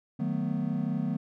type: chord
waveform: triangle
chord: B dominant seventh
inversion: first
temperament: just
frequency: 154.34 / 185.21 / 222.2 / 246.9 Hz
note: D#3 / F#3 / A3 / B3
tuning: -14 / +2 / +17 / 0 cents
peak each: -31 dBFS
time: 0.19-1.17 s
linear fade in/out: 10 ms
effects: none